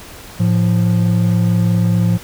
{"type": "tone pair together", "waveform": "triangle", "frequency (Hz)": [110, 174.61], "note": ["A2", "F3"], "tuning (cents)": [0, 0], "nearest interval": "minor sixth", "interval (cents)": 800, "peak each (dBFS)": -12, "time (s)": [0.39, 2.18], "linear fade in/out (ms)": 20, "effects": ["pink hiss -36 dBFS RMS until 2.23 s"]}